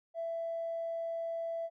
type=tone with tanh clipping; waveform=triangle; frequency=665 Hz; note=E5; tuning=15 cents sharp; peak=-34 dBFS; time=0.14-1.7 s; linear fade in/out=50 ms; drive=4 dB; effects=none